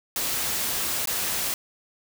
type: noise with dropouts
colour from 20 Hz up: white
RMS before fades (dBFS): -27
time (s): 0.16-1.54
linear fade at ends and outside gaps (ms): 1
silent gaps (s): 1.057-1.073
effects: none